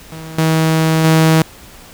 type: tone with level steps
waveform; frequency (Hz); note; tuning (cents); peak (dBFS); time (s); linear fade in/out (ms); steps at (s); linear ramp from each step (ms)
sawtooth; 160; D#3; +49; -24 / -7 / -4; 0.12-1.42; 2; 0.38 / 1.04; 5
effects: pink hiss -39 dBFS RMS until 1.93 s